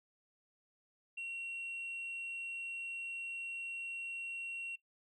sine tone, 2736 Hz, F7, 36 cents flat, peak -37 dBFS, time 1.17-4.76 s, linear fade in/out 10 ms, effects noise-tail reverb RT60 0.1 s tail -19 dB re dry + tanh soft clip ceiling -38 dBFS

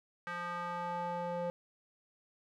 square tone with band-pass filter sweep, 174.61 Hz, F3, in tune, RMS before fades -38 dBFS, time 0.27-1.5 s, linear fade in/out 0 ms, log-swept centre 1500 to 600 Hz, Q 2.7, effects none

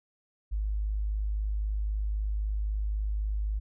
sine tone, 51.91 Hz, G#1, in tune, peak -27 dBFS, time 0.51-3.6 s, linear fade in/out 20 ms, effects none

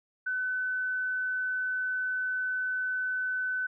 sine tone, 1509 Hz, F#6, 34 cents sharp, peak -28 dBFS, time 0.26-3.67 s, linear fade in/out 10 ms, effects none

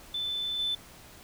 sine tone with level steps, 3520 Hz, A7, in tune, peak -29 / -26 dBFS, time 0.14-0.75 s, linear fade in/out 5 ms, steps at 0.59 s, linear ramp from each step 5 ms, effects tanh soft clip ceiling -23 dBFS + pink hiss -51 dBFS RMS until 1.23 s

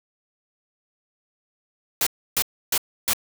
white noise bursts, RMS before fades -21 dBFS, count 4, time 2.01-3.134 s, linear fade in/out 2 ms, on 56 ms, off 300 ms, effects none

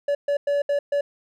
triangle tone bursts at uneven times, 572 Hz, D5, 46 cents flat, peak -17 dBFS, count 5, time 0.08-0.15 / 0.28-0.37 / 0.47-0.62 / 0.69-0.79 / 0.92-1.01 s, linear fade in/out 5 ms, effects none

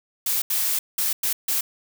blue noise bursts at uneven times, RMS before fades -23 dBFS, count 5, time 0.26-0.42 / 0.5-0.79 / 0.98-1.13 / 1.23-1.33 / 1.48-1.61 s, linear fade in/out 5 ms, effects none

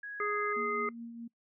sine tone, 1661.2 Hz, G#6, in tune, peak -39 dBFS, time 0.03-0.53 s, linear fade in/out 5 ms
harmonic tone, 415.3 Hz, G#4, in tune, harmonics 1 / 3 / 5, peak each -35 / -33 / -37 dBFS, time 0.2-0.89 s, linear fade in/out 2 ms
sine tone with tremolo, 233.1 Hz, A#3, in tune, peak -39 dBFS, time 0.56-1.28 s, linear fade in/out 10 ms, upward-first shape triangle, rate 4.8 Hz, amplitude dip 45%
effects noise-tail reverb RT60 0.1 s tail -23 dB re dry

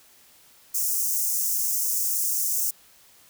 white high-pass noise, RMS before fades -25 dBFS, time 0.74-2.71 s, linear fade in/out 10 ms, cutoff 5700 Hz, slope 48 dB/octave, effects white hiss -55 dBFS RMS until 3.29 s

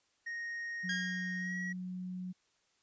triangle tone with pitch glide, 1864.7 to 1914.9 Hz, A#6 to A#6, 0 to +46 cents, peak -36 dBFS, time 0.26-1.73 s, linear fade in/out 10 ms, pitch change +46 cents, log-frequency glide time 1.38-1.55 s
sine tone, 182.8 Hz, F#3, 21 cents flat, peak -38 dBFS, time 0.83-2.33 s, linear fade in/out 20 ms
sawtooth tone with exponential decay, 1628 Hz, G#6, 35 cents flat, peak -29 dBFS, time 0.89-1.72 s, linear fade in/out 5 ms, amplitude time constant 180 ms
effects white hiss -74 dBFS RMS until 2.82 s + resampled to 16000 Hz

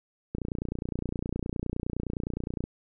click train, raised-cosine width 3 ms, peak -18 dBFS, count 69, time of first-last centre 0.35-2.64 s, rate 29.7 Hz, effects none

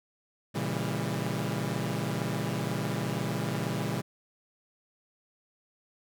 sawtooth chord, A# diminished seventh, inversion none, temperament equal with one note detuned, 116.54 / 138.59 / 164.81 / 200 Hz, A#2 / C#3 / E3 / G3, 0 / 0 / 0 / +35 cents, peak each -31 dBFS, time 0.54-4.02 s, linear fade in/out 20 ms, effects none

